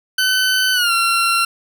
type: tone with pitch glide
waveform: 20% pulse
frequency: 1516 to 1366.3 Hz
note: F#6 to F6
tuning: +42 to -38 cents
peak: -9 dBFS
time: 0.18-1.45 s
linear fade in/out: 5 ms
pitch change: -180 cents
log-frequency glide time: 0.73-0.92 s
effects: none